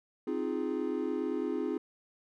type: chord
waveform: triangle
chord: F minor seventh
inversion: second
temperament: equal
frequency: 261.6 / 311.1 / 349.2 / 415.3 Hz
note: C4 / Eb4 / F4 / Ab4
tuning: 0 / 0 / 0 / 0 cents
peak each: -34 dBFS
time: 0.27-1.78 s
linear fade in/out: 5 ms
effects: none